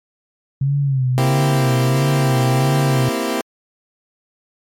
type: tone with vibrato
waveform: sine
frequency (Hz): 134.3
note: C3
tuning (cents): +46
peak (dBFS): -14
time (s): 0.61-3.09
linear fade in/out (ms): 5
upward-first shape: sine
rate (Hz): 1.5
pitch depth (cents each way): 100
type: chord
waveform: 20% pulse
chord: C dominant seventh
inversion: third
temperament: equal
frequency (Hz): 233.1 / 261.6 / 329.6 / 392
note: Bb3 / C4 / E4 / G4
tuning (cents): 0 / 0 / 0 / 0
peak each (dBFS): -19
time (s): 1.18-3.41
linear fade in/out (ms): 0
effects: MP3 64 kbps